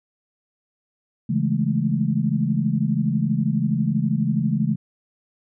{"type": "chord", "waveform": "sine", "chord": "A major seventh", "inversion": "first", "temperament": "equal", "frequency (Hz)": [138.59, 164.81, 207.7, 220], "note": ["C#3", "E3", "G#3", "A3"], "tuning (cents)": [0, 0, 0, 0], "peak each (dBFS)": -24, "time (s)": [1.29, 4.76], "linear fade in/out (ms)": 10, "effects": []}